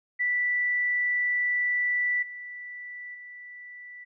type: tone with level steps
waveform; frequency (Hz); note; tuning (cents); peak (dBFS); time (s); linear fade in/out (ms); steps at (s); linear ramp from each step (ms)
sine; 1969; B6; -6; -23 / -37 / -41; 0.19-4.05; 20; 2.22 / 3.14; 10
effects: none